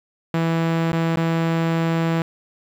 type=tone with dropouts; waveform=sawtooth; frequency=164.81 Hz; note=E3; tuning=in tune; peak=-14 dBFS; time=0.34-2.22 s; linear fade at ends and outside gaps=2 ms; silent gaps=0.92-0.93 / 1.159-1.17 s; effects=low-pass 3000 Hz 12 dB/octave + 8-bit